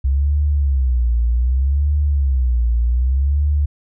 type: tone with vibrato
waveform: sine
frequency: 65.4 Hz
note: C2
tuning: in tune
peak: -13 dBFS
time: 0.04-3.66 s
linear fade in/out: 10 ms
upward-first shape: sine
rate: 0.65 Hz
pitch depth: 200 cents each way
effects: none